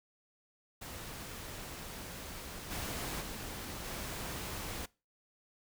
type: noise with level steps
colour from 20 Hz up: pink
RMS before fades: -45 / -39 / -43 / -41 dBFS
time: 0.81-4.86 s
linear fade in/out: 10 ms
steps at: 2.7 / 3.2 / 3.84 s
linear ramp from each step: 20 ms
effects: noise-tail reverb RT60 0.3 s tail -23 dB re dry